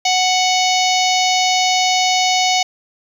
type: harmonic tone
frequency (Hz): 740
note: F#5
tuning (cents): 0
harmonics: 1 / 3 / 4 / 5 / 6 / 7 / 8 / 9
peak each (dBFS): -16 / -21 / -22 / -23 / -24 / -24 / -25 / -26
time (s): 0.05-2.63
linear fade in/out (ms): 5
effects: 7-bit